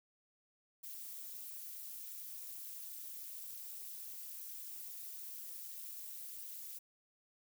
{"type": "noise with amplitude modulation", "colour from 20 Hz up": "violet", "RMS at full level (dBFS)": -44, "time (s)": [0.83, 6.79], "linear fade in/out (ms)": 10, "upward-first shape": "sine", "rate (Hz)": 271, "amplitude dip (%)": 85, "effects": []}